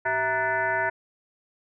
sine tone with frequency modulation, 1207 Hz, D6, 47 cents sharp, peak -22 dBFS, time 0.05-0.9 s, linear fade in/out 10 ms, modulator 275 Hz, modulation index 2.5, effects none

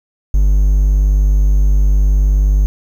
triangle tone, 49.64 Hz, G1, 22 cents sharp, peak -6 dBFS, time 0.34-2.66 s, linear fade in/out 0 ms, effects 7-bit

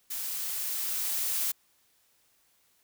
blue noise with level ramp, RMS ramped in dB -35 to -29 dBFS, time 0.1-1.52 s, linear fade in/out 10 ms, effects white hiss -68 dBFS RMS until 2.83 s

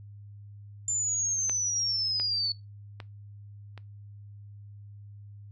sine linear sweep, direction down, 7200 to 4424 Hz, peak -26 dBFS, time 0.88-2.52 s, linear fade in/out 2 ms
clicks, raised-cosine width 0.3 ms, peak -20 / -23 / -24 / -29 dBFS, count 4, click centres 1.496 / 2.199 / 3.002 / 3.777 s
effects noise-tail reverb RT60 0.2 s tail -20 dB re dry + added 102 Hz sine -44 dBFS peak until 5.51 s

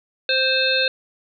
harmonic tone, 523.3 Hz, C5, in tune, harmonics 1 / 3 / 5 / 7 / 8, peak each -23 / -23 / -23 / -23 / -23 dBFS, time 0.29-0.88 s, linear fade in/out 2 ms, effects none

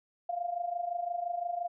sine tone with amplitude modulation, 698.5 Hz, F5, in tune, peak -28 dBFS, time 0.29-1.68 s, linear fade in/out 5 ms, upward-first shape sine, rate 25.8 Hz, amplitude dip 75%, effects none

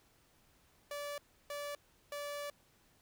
sawtooth tone bursts at uneven times, 579 Hz, D5, 25 cents flat, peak -36 dBFS, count 3, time 0.91-1.18 / 1.5-1.75 / 2.12-2.5 s, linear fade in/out 2 ms, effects pink hiss -69 dBFS RMS until 3.01 s

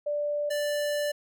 sine / square tone pair in turn, 587.3 / 587.3 Hz, D5 / D5, 0 / 0 cents, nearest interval unison, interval 0 cents, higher neither, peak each -26 / -27 dBFS, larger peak first, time 0.06-0.5 / 0.5-1.12 s, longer second, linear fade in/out 10 ms, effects none

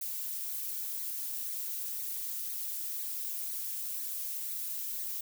violet noise with flanger, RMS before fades -37 dBFS, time 0.01-5.21 s, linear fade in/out 5 ms, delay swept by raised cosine 0.47 to 6.07 ms, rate 2 Hz, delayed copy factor +0.75, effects none

